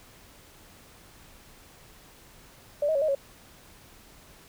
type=tone with pitch steps; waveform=sine; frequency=583 / 632 / 556 / 623 / 553 Hz; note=D5 / D#5 / C#5 / D#5 / C#5; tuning=-13 / +27 / +5 / +2 / -4 cents; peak=-22 dBFS; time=2.82-3.15 s; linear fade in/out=5 ms; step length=66 ms; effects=pink hiss -53 dBFS RMS until 4.48 s